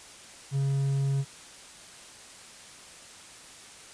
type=tone; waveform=triangle; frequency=137.6 Hz; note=C#3; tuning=12 cents flat; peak=-22 dBFS; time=0.51-1.25 s; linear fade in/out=50 ms; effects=white hiss -48 dBFS RMS until 3.93 s + resampled to 22050 Hz